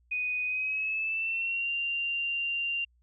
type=tone with pitch glide; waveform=sine; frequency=2489 to 2778 Hz; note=D#7 to F7; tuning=0 to -10 cents; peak=-28 dBFS; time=0.11-2.85 s; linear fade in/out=10 ms; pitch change=+190 cents; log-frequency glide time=0.45-1.7 s; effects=added 60 Hz sine -63 dBFS peak until 3.02 s